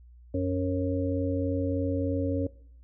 harmonic tone with a mistuned harmonic, 92.5 Hz, F#2, in tune, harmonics 1 / 3 / 5 / 6, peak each -30 / -29 / -34 / -32 dBFS, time 0.34-2.47 s, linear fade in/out 5 ms, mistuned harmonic 6, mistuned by -29 cents, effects noise-tail reverb RT60 0.6 s tail -20 dB re dry + added 60 Hz sine -49 dBFS peak until 2.83 s

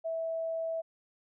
sine tone, 654 Hz, E5, 14 cents flat, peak -31 dBFS, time 0.04-0.82 s, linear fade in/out 20 ms, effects none

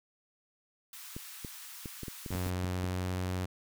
white high-pass noise, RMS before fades -47 dBFS, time 0.93-2.5 s, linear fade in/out 2 ms, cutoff 970 Hz, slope 24 dB/octave
clicks, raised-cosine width 3 ms, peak -27 dBFS, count 11, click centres 1.165 / 1.448 / 1.858 / 2.033 / 2.082 / 2.262 / 2.306 / 2.352 / 2.465 / 2.644 / 2.842 s
sawtooth tone with pitch glide, 90.8 to 91.7 Hz, F#2 to F#2, -32 to -15 cents, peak -28 dBFS, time 2.31-3.46 s, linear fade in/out 10 ms, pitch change +17 cents, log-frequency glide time 2.42-3.15 s
effects none

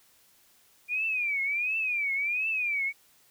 sine tone with vibrato, 2400 Hz, D7, 37 cents sharp, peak -26 dBFS, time 0.88-2.93 s, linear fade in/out 50 ms, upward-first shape triangle, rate 1.4 Hz, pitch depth 190 cents each way, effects white hiss -62 dBFS RMS until 3.3 s

